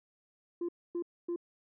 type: tone bursts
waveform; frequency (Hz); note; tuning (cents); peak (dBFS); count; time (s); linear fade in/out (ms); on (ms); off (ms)
sine; 345.6; F4; -18; -30; 3; 0.61-1.361; 5; 77; 260
effects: tanh soft clip ceiling -30 dBFS